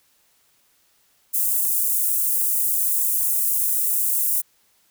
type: high-pass noise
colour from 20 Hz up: white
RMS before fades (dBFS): -21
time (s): 1.33-4.42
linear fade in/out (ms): 20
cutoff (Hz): 8900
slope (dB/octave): 24
effects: white hiss -62 dBFS RMS until 4.9 s